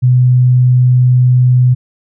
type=tone; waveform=sine; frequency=125.6 Hz; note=B2; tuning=30 cents sharp; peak=-5 dBFS; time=0.02-1.75 s; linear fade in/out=20 ms; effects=none